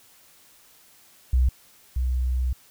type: tone pair in turn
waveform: sine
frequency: 63.1 / 63.1 Hz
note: B1 / B1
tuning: +38 / +38 cents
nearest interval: unison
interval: 0 cents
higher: neither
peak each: -16 / -21 dBFS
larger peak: first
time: 1.33-1.49 / 1.96-2.53 s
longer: second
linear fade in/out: 5 ms
effects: white hiss -55 dBFS RMS until 2.7 s